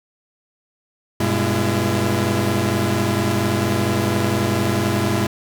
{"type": "tone cluster", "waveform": "sawtooth", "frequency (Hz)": [97.7, 122, 206.7, 337.1], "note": ["G2", "B2", "G#3", "E4"], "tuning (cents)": [-5, -21, -8, 39], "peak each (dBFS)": -19, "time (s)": [1.2, 5.27], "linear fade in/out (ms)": 5, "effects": []}